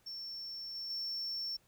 triangle tone with level steps, 5430 Hz, F8, 50 cents flat, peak -40 / -38 / -35 dBFS, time 0.06-1.57 s, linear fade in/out 10 ms, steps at 0.75 / 0.9 s, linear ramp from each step 2 ms, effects pink hiss -70 dBFS RMS until 1.67 s

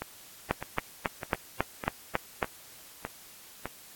two click trains, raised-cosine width 0.5 ms, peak -9 / -18 dBFS, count 8 / 7, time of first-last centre 0.51-2.428 / 0.02-3.656 s, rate 3.65 / 1.65 Hz, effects white hiss -51 dBFS RMS until 3.95 s + AAC 64 kbps

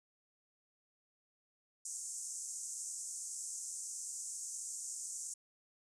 white band-pass noise, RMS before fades -44 dBFS, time 1.85-5.34 s, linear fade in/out 5 ms, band 6300 to 8700 Hz, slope 48 dB/octave, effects none

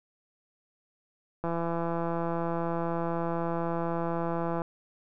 click train, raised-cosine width 1 ms, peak -18 dBFS, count 535, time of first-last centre 1.44-4.619 s, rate 168 Hz, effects none

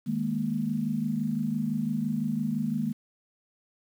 sine chord, D# suspended fourth, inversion none, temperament just, 155.56 / 207.4 / 233.3 Hz, D#3 / G#3 / A#3, 0 / -2 / +2 cents, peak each -33 / -30 / -29 dBFS, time 0.06-2.93 s, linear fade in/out 20 ms, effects 9-bit

